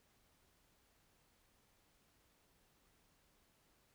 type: silence
effects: pink hiss -74 dBFS RMS until 3.94 s